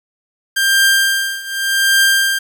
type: tone with tremolo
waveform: sawtooth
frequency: 1589 Hz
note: G6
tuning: 23 cents sharp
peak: -5 dBFS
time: 0.56-2.39 s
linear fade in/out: 10 ms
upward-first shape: triangle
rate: 0.86 Hz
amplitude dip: 90%
effects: 7-bit